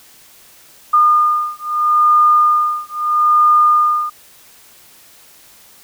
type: beating tone pair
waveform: sine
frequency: 1215 / 1215.77 Hz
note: D#6 / D#6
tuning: -42 / -40 cents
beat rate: 0.77 Hz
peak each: -13 dBFS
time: 0.93-4.1 s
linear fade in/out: 10 ms
effects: white hiss -45 dBFS RMS until 5.83 s